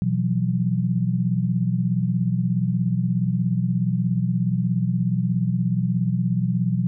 sine chord, B suspended fourth, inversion none, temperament equal with one note detuned, 123.47 / 168.18 / 185 Hz, B2 / E3 / F#3, 0 / +35 / 0 cents, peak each -23 / -24 / -23 dBFS, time 0.02-6.87 s, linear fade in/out 0 ms, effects none

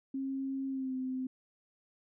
sine tone with pitch glide, 269.1 to 258.6 Hz, C4 to C4, +49 to -20 cents, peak -33 dBFS, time 0.14-1.27 s, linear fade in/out 5 ms, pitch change -69 cents, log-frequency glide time 0.69-0.95 s, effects none

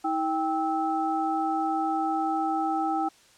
sine tone cluster, 320.8 / 787 / 1305 Hz, E4 / G5 / E6, -47 / +7 / -18 cents, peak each -29 / -26 / -33 dBFS, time 0.04-3.09 s, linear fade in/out 10 ms, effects white hiss -57 dBFS RMS until 3.37 s + low-pass 8000 Hz 12 dB/octave

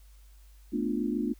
sine chord, B half-diminished seventh, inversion third, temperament equal, 220 / 246.9 / 293.7 / 349.2 Hz, A3 / B3 / D4 / F4, 0 / 0 / 0 / 0 cents, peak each -32 / -32 / -32 / -35 dBFS, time 0.72-1.34 s, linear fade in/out 20 ms, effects added 50 Hz sine -51 dBFS peak until 1.39 s + white hiss -65 dBFS RMS until 1.39 s

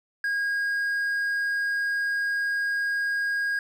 triangle tone, 1633 Hz, G#6, 30 cents flat, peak -22 dBFS, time 0.24-3.59 s, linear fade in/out 2 ms, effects none

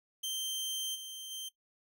sawtooth tone with level steps, 3136 Hz, G7, in tune, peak -31 / -39 / -36 dBFS, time 0.23-1.49 s, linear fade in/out 10 ms, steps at 0.94 / 1.3 s, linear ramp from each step 20 ms, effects noise-tail reverb RT60 0.1 s tail -17 dB re dry

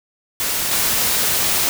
white noise with level steps, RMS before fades -21 / -18 dBFS, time 0.4-1.69 s, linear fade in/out 0 ms, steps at 0.71 s, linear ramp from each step 5 ms, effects none

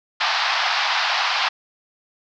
pink band-pass noise, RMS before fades -21 dBFS, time 0.2-1.49 s, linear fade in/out 10 ms, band 730 to 5100 Hz, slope 48 dB/octave, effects none

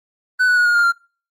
triangle tone with pitch steps, 1500 / 1476.8 / 1453.9 / 1431.4 / 1409.3 / 1387.5 Hz, F#6 / F#6 / F#6 / F6 / F6 / F6, +23 / -4 / -31 / +42 / +15 / -12 cents, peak -10 dBFS, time 0.39-0.924 s, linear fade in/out 20 ms, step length 89 ms, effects noise-tail reverb RT60 0.4 s tail -26 dB re dry + Opus 24 kbps

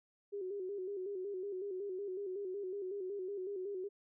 sine tone with vibrato, 387 Hz, G4, 22 cents flat, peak -38 dBFS, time 0.32-3.89 s, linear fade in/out 20 ms, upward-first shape square, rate 5.4 Hz, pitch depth 78 cents each way, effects none

